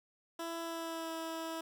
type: tone with pitch glide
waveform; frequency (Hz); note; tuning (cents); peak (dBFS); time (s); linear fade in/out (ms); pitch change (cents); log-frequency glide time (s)
15% pulse; 333.1 to 325.9; E4 to E4; +18 to -20; -32; 0.39-1.61; 5; -38; 0.61-1.12
effects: none